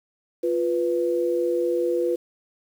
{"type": "tone pair together", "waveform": "sine", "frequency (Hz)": [349.2, 493.8], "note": ["F4", "B4"], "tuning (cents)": [0, 0], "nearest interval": "tritone", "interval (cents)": 600, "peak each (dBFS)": -23, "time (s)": [0.43, 2.16], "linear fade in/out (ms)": 10, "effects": ["8-bit"]}